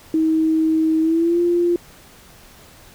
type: tone with pitch glide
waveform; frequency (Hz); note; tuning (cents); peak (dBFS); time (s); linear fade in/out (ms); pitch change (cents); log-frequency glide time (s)
sine; 318.3 to 347.1; D#4 to F4; +39 to -11; -14; 0.14-1.76; 2; +150; 1.01-1.4
effects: pink hiss -46 dBFS RMS until 2.94 s